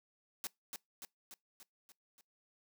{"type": "noise with echo", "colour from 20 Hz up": "white", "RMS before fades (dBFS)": -40, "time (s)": [0.44, 0.47], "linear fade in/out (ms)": 0, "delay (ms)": 290, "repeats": 6, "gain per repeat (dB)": -4, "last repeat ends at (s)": 2.21, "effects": ["noise-tail reverb RT60 0.2 s tail -25 dB re dry", "high-pass 150 Hz 12 dB/octave"]}